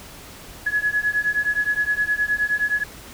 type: beating tone pair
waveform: sine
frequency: 1686 / 1695.6 Hz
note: G#6 / G#6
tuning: +26 / +35 cents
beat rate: 9.6 Hz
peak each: -22 / -22 dBFS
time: 0.66-2.84 s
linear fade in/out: 10 ms
effects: pink hiss -41 dBFS RMS until 3.13 s